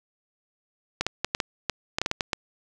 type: clicks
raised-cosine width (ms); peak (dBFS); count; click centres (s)
0.2; -7; 12; 1.01 / 1.066 / 1.246 / 1.349 / 1.402 / 1.697 / 1.985 / 2.016 / 2.061 / 2.114 / 2.208 / 2.332
effects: none